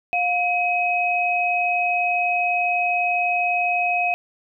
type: tone pair together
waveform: sine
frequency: 710 / 2538 Hz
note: F5 / D#7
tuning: +28 / +34 cents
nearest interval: octave + minor seventh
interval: 2206 cents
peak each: -21 dBFS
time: 0.13-4.14 s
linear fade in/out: 0 ms
effects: none